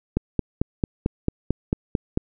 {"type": "click train", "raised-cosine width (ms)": 3, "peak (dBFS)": -7, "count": 10, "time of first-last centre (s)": [0.17, 2.174], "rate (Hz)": 4.49, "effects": []}